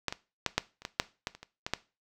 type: clicks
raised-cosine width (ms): 0.2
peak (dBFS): -11 / -17 / -9 / -7 / -30 / -17 / -6 / -14 / -29 / -27 / -16 / -10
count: 12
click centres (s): 0.083 / 0.125 / 0.463 / 0.58 / 0.82 / 0.851 / 0.999 / 1.271 / 1.35 / 1.43 / 1.665 / 1.736
effects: noise-tail reverb RT60 0.3 s tail -18 dB re dry